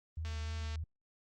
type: tone with vibrato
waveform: sine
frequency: 78.7 Hz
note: D#2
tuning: 20 cents sharp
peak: -36 dBFS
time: 0.17-0.84 s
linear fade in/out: 5 ms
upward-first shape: sine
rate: 3.3 Hz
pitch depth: 43 cents each way
type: click train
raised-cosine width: 0.2 ms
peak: -32 dBFS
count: 115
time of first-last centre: 0.25-0.757 s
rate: 225 Hz
effects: Opus 32 kbps